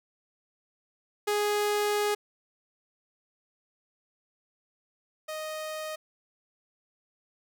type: tone pair in turn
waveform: sawtooth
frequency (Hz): 415.3 / 622.2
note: G#4 / D#5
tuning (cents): 0 / 0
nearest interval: perfect fifth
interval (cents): 700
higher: second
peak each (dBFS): -21 / -30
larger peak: first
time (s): 1.27-2.15 / 5.28-5.96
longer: first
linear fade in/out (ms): 10
effects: none